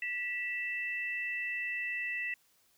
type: tone pair together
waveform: sine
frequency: 1957.3 / 2656 Hz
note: B6 / E7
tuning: -16 / +12 cents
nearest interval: perfect fourth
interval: 528 cents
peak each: -35 / -37 dBFS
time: 0.02-2.34 s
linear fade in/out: 2 ms
effects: white hiss -69 dBFS RMS until 2.77 s

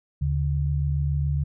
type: tone pair together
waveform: sine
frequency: 75.6 / 142.71 Hz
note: D#2 / D3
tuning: -49 / -49 cents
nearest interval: major seventh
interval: 1100 cents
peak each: -24 dBFS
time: 0.21-1.44 s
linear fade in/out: 10 ms
effects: none

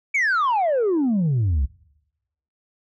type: exponential sweep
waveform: sine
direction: down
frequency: 2336 to 61.74 Hz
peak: -15 dBFS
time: 0.14-1.66 s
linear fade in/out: 10 ms
effects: noise-tail reverb RT60 0.9 s tail -25 dB re dry + tanh soft clip ceiling -16 dBFS

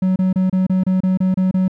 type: tone bursts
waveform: triangle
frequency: 186.6 Hz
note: F#3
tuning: 15 cents sharp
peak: -11 dBFS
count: 10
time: 0.02-1.681 s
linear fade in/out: 5 ms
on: 140 ms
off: 29 ms
effects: none

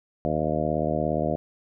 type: harmonic tone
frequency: 77.2 Hz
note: D#2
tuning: 13 cents flat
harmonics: 1 / 2 / 3 / 4 / 5 / 6 / 7 / 8 / 9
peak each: -35 / -30 / -31 / -32 / -34 / -34 / -31 / -29 / -31 dBFS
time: 0.25-1.36 s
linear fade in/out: 0 ms
effects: none

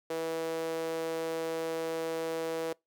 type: tone with high-pass filter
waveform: sawtooth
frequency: 163 Hz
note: E3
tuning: 19 cents flat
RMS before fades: -34 dBFS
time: 0.1-2.73 s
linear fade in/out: 5 ms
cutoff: 450 Hz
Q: 4.2
effects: noise-tail reverb RT60 0.2 s tail -25 dB re dry

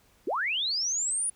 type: linear sweep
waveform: sine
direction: up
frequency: 272.1 to 9840 Hz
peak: -26 dBFS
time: 0.27-1.3 s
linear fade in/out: 5 ms
effects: pink hiss -63 dBFS RMS until 1.35 s

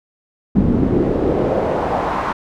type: noise with band-pass filter sweep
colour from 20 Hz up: brown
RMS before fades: -17 dBFS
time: 0.55-2.33 s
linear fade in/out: 10 ms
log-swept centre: 220 to 1100 Hz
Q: 2
effects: none

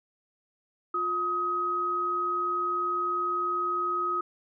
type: tone pair together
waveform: sine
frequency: 354.4 / 1263 Hz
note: F4 / D#6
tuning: +25 / +26 cents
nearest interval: octave + minor seventh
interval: 2201 cents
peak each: -35 / -26 dBFS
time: 0.94-4.21 s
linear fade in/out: 5 ms
effects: none

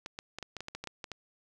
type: clicks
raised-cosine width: 0.2 ms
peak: -22 dBFS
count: 12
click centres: 0.061 / 0.189 / 0.386 / 0.427 / 0.567 / 0.606 / 0.684 / 0.75 / 0.84 / 0.873 / 1.042 / 1.117 s
effects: none

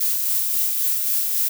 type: noise with tremolo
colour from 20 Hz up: violet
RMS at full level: -20 dBFS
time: 0-1.49 s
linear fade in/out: 10 ms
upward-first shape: sine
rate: 3.7 Hz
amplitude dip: 30%
effects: none

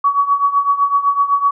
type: tone with tremolo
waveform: sine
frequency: 1130 Hz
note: C#6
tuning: 33 cents sharp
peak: -8 dBFS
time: 0.04-1.51 s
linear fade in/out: 5 ms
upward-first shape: triangle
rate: 7.9 Hz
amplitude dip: 85%
effects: none

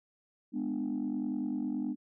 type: chord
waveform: sine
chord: G# diminished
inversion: none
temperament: just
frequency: 207.7 / 249.2 / 299 Hz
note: G#3 / B3 / D4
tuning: 0 / +16 / +31 cents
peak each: -36 / -33 / -34 dBFS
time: 0.52-1.96 s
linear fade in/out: 50 ms
effects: tanh soft clip ceiling -26 dBFS

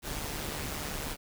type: noise with amplitude modulation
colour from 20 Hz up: pink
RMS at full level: -34 dBFS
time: 0.02-1.17 s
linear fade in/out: 50 ms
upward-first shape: sine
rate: 148 Hz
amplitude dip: 55%
effects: none

